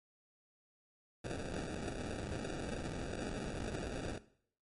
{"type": "noise with sample-and-hold", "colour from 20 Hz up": "white", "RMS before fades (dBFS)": -41, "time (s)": [1.24, 4.18], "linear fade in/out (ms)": 5, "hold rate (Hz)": 1050, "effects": ["noise-tail reverb RT60 0.6 s tail -17 dB re dry", "MP3 48 kbps"]}